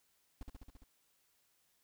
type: noise with echo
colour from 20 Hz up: brown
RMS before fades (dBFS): -43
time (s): 0.41-0.43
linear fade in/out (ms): 2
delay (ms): 68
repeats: 6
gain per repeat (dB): -2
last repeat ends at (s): 0.838
effects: white hiss -75 dBFS RMS until 1.83 s